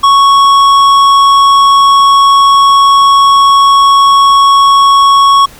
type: tone with tanh clipping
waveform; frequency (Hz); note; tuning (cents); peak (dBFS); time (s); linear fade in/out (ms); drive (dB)
sine; 1108.7; C#6; 0; -4; 0.03-5.46; 10; 12
effects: pink hiss -35 dBFS RMS until 5.59 s